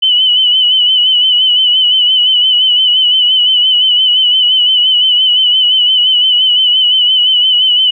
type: tone with vibrato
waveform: sine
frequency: 3000 Hz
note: F#7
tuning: 23 cents sharp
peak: -6 dBFS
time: 0.02-7.91 s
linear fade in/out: 10 ms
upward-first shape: sine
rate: 5.8 Hz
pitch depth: 51 cents each way
effects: none